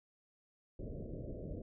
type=low-pass noise; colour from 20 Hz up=pink; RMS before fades=-44 dBFS; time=0.79-1.62 s; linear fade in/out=5 ms; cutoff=630 Hz; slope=96 dB/octave; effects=none